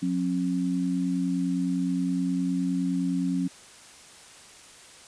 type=tone pair together; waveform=sine; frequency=180 / 269.7 Hz; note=F#3 / C#4; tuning=-47 / -47 cents; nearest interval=perfect fifth; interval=700 cents; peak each=-27 / -26 dBFS; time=0.02-3.48 s; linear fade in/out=10 ms; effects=white hiss -49 dBFS RMS until 5.07 s + resampled to 22050 Hz